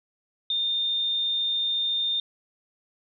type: tone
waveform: sine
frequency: 3627 Hz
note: A#7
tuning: 48 cents flat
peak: -23 dBFS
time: 0.5-2.2 s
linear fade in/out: 2 ms
effects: none